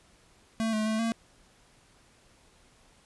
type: tone with pitch steps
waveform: square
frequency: 223.6 / 215.8 / 219 / 228 Hz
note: A3 / A3 / A3 / A#3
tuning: +28 / -33 / -8 / -38 cents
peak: -27 dBFS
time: 0.6-1.12 s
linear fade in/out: 0 ms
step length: 130 ms
effects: pink hiss -61 dBFS RMS until 3.05 s + resampled to 24000 Hz